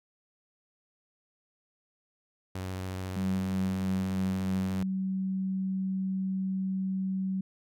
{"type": "tone with vibrato", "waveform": "sawtooth", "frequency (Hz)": 93.4, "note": "F#2", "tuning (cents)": 17, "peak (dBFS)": -30, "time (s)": [2.55, 4.83], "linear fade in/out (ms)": 5, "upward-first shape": "square", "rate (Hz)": 14, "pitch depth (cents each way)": 15}
{"type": "tone", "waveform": "sine", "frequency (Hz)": 190, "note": "F#3", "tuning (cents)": 46, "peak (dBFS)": -28, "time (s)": [3.16, 7.41], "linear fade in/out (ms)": 5}
{"effects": []}